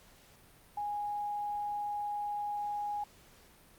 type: tone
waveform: sine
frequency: 826 Hz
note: G#5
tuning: 10 cents flat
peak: -33 dBFS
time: 0.77-3.04 s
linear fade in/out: 5 ms
effects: pink hiss -60 dBFS RMS until 3.78 s + Opus 48 kbps